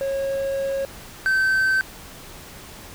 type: tone pair in turn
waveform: triangle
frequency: 546 / 1544.3 Hz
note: C#5 / G6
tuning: -26 / -26 cents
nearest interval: octave + tritone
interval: 1800 cents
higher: second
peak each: -20 / -15 dBFS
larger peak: second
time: 0.01-0.85 / 1.26-1.81 s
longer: first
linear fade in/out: 0 ms
effects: pink hiss -41 dBFS RMS until 2.94 s